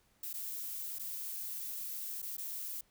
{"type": "noise with dropouts", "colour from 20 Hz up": "violet", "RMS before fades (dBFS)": -41, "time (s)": [0.23, 2.81], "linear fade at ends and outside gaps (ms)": 5, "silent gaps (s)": [[0.331, 0.338], [0.986, 0.994], [2.219, 2.226], [2.368, 2.38]], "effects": ["pink hiss -71 dBFS RMS until 2.9 s"]}